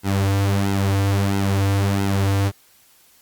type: tone with flanger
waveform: sawtooth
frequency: 98.6 Hz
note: G2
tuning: 11 cents sharp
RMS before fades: -19 dBFS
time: 0.03-2.52 s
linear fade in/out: 50 ms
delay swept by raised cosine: 1.7 to 5.4 ms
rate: 1.5 Hz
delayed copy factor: -0.75
effects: white hiss -54 dBFS RMS until 3.21 s + Opus 48 kbps